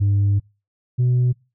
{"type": "tone pair in turn", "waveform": "sine", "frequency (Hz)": [100.5, 124.38], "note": ["G2", "B2"], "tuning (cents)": [44, 13], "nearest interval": "major third", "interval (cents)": 369, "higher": "second", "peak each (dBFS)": [-12, -12], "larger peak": "neither", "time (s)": [[0, 0.4], [0.98, 1.33]], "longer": "first", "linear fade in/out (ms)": 20, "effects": ["noise-tail reverb RT60 0.3 s tail -26 dB re dry", "tanh soft clip ceiling -13 dBFS"]}